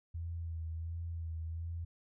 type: tone with vibrato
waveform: sine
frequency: 82.7 Hz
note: E2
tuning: 6 cents sharp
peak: -37 dBFS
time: 0.14-1.85 s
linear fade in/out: 10 ms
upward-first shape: sine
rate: 1.4 Hz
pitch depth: 34 cents each way
effects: none